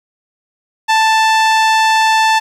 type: tone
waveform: sawtooth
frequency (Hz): 882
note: A5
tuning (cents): +4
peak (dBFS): -5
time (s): 0.88-2.4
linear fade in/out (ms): 20
effects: low-pass 6000 Hz 12 dB/octave + 7-bit